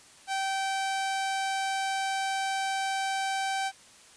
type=tone; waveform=sawtooth; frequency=775 Hz; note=G5; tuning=20 cents flat; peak=-24 dBFS; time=0.27-3.72 s; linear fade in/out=50 ms; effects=white hiss -54 dBFS RMS until 4.16 s + resampled to 22050 Hz